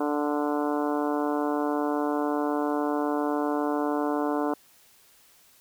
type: harmonic tone with a mistuned harmonic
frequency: 147.3 Hz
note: D3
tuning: 6 cents sharp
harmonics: 2 / 3 / 4 / 5 / 6 / 7 / 8 / 9 / 10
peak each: -27 / -31 / -33 / -33 / -36 / -35 / -42 / -41 / -43 dBFS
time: 0-4.54 s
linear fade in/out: 5 ms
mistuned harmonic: 10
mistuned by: -20 cents
effects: white hiss -58 dBFS RMS until 5.6 s